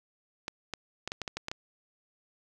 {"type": "clicks", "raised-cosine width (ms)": 0.2, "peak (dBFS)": -17, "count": 9, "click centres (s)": [0.481, 0.737, 1.076, 1.119, 1.217, 1.278, 1.37, 1.484, 1.515], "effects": []}